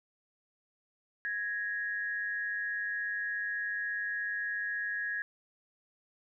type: tone pair together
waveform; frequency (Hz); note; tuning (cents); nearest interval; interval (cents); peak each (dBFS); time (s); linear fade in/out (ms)
sine; 1661.2 / 1864.6; G#6 / A#6; 0 / 0; major second; 200; -33 / -38; 1.25-5.22; 0
effects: none